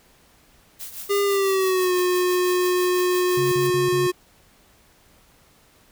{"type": "noise with tremolo", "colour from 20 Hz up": "blue", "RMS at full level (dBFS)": -33, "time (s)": [0.79, 3.68], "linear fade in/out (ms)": 20, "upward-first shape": "triangle", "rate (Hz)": 6, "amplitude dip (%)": 70}
{"type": "tone with pitch glide", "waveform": "square", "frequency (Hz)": [403.1, 361.2], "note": ["G4", "F#4"], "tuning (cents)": [48, -42], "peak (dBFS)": -19, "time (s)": [1.09, 4.12], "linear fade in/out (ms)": 20, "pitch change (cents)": -190, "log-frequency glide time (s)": [1.24, 1.94]}
{"type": "tone bursts", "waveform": "triangle", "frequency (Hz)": 138.59, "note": "C#3", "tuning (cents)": 0, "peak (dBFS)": -24, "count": 4, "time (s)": [3.37, 4.072], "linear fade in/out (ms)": 5, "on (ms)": 150, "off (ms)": 34}
{"effects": ["pink hiss -56 dBFS RMS until 5.91 s"]}